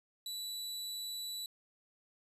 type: tone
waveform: sawtooth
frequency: 3951 Hz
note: B7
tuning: in tune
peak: -36 dBFS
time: 0.26-1.46 s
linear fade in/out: 2 ms
effects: resampled to 32000 Hz